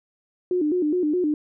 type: tone with vibrato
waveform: sine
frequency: 329.6 Hz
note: E4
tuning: in tune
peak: -19 dBFS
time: 0.51-1.34 s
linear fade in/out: 2 ms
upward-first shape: square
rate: 4.8 Hz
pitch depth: 160 cents each way
effects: none